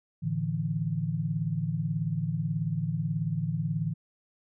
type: chord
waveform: sine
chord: A suspended fourth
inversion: none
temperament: just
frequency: 110 / 146.67 / 165 Hz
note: A2 / D3 / E3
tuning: 0 / -2 / +2 cents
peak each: -34 / -31 / -30 dBFS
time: 0.22-3.94 s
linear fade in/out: 20 ms
effects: none